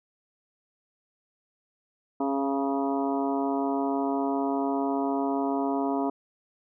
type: harmonic tone with a mistuned harmonic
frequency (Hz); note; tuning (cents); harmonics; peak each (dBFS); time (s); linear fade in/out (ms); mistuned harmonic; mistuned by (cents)
137.9; C#3; -9; 2 / 3 / 4 / 5 / 6 / 7 / 8 / 9; -27 / -32 / -42 / -31 / -39 / -34 / -45 / -41; 2.2-6.1; 5; 6; +27
effects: none